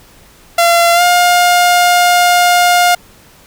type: tone with pitch glide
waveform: sawtooth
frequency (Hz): 684 to 708.9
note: F5 to F5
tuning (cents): -36 to +26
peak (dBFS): -3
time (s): 0.58-2.95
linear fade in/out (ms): 5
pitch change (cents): +62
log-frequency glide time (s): 0.94-1.02
effects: pink hiss -43 dBFS RMS until 3.46 s